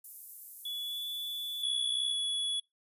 pink high-pass noise, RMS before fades -46 dBFS, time 0.04-1.63 s, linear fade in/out 5 ms, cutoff 11000 Hz, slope 24 dB/octave
sine tone with pitch glide, 3417 to 3453 Hz, G#7 to A7, +49 to -33 cents, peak -35 dBFS, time 0.65-2.12 s, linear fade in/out 5 ms, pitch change +18 cents, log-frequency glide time 0.83-1.05 s
square tone, 3390 Hz, G#7, 35 cents sharp, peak -31 dBFS, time 1.63-2.6 s, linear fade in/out 5 ms
effects noise-tail reverb RT60 0.2 s tail -25 dB re dry + resampled to 32000 Hz

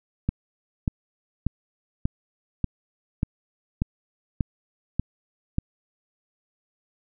click train, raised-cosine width 5 ms, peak -10 dBFS, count 10, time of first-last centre 0.29-5.584 s, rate 1.7 Hz, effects none

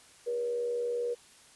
sine tone with frequency modulation, 479.8 Hz, A#4, 50 cents sharp, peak -29 dBFS, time 0.26-1.15 s, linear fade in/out 20 ms, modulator 80.1 Hz, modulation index 0.37, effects white hiss -57 dBFS RMS until 1.55 s + resampled to 24000 Hz

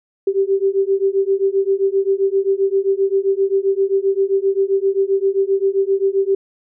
sine beating tone pair, 386.7 / 394.3 Hz, G4 / G4, -24 / +10 cents, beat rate 7.6 Hz, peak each -17 dBFS, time 0.27-6.35 s, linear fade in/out 5 ms, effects none

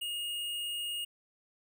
sine tone with hard clipping, 2856 Hz, F7, 38 cents sharp, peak -35 dBFS, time 0.01-1.05 s, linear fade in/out 10 ms, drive 16 dB, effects none

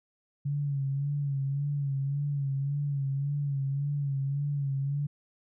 sine tone with vibrato, 140.5 Hz, C#3, 24 cents sharp, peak -27 dBFS, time 0.45-5.07 s, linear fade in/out 10 ms, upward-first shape sine, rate 1.8 Hz, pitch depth 52 cents each way, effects none

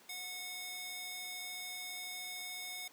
square tone with high-pass filter, 731 Hz, F#5, 21 cents flat, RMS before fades -44 dBFS, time 0.09-2.88 s, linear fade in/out 5 ms, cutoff 2500 Hz, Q 0.83, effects pink hiss -61 dBFS RMS until 2.92 s + high-pass 300 Hz 12 dB/octave

